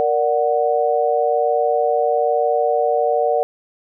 sine chord, Bb augmented, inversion none, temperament equal, 466.2 / 587.3 / 740 Hz, Bb4 / D5 / F#5, 0 / 0 / 0 cents, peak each -19 dBFS, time 0-3.43 s, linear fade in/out 0 ms, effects none

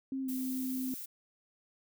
sine tone with pitch glide, 266.9 to 258.6 Hz, C4 to C4, +35 to -20 cents, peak -33 dBFS, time 0.12-0.94 s, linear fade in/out 2 ms, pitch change -55 cents, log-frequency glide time 0.22-0.29 s
violet noise, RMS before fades -43 dBFS, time 0.28-1.06 s, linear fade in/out 10 ms
effects none

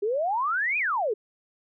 sine exponential two-way sweep, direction up then down, 392 to 2536 to 392 Hz, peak -23 dBFS, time 0.02-1.14 s, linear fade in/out 10 ms, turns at 0.78 s, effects none

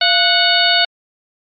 harmonic tone with a mistuned harmonic, 737 Hz, F#5, 7 cents flat, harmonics 1 / 2 / 3 / 4 / 5 / 6, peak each -18 / -17 / -21 / -17 / -17 / -17 dBFS, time 0.01-0.85 s, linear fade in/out 5 ms, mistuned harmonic 1, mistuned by -110 cents, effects MP3 48 kbps

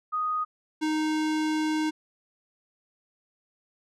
sine / square tone pair in turn, 1244 / 310.2 Hz, D#6 / D#4, -1 / -5 cents, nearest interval 2 octaves, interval 2404 cents, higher first, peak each -25 dBFS, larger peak neither, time 0.12-0.45 / 0.81-1.91 s, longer second, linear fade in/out 20 ms, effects low-pass 7000 Hz 12 dB/octave

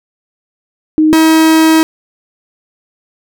sine / 45% pulse tone pair in turn, 311.1 / 319.5 Hz, D#4 / D#4, 0 / +46 cents, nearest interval unison, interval 46 cents, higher second, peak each -5 dBFS, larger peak neither, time 0.98-1.13 / 1.13-1.83 s, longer second, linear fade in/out 0 ms, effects none

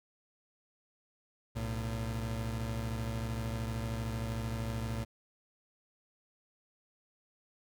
30% pulse tone pair together, 62.9 / 112.7 Hz, B1 / A2, +32 / +42 cents, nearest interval minor seventh, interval 1010 cents, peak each -36 / -33 dBFS, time 1.55-5.05 s, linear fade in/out 20 ms, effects none

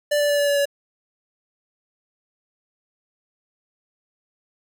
square tone with pitch steps, 587.3 / 583.2 / 579.2 / 575.2 / 571.2 / 567.3 Hz, D5 / D5 / D5 / D5 / D5 / C#5, 0 / -12 / -24 / -36 / -48 / +40 cents, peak -18 dBFS, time 0.11-0.656 s, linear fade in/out 10 ms, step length 91 ms, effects none

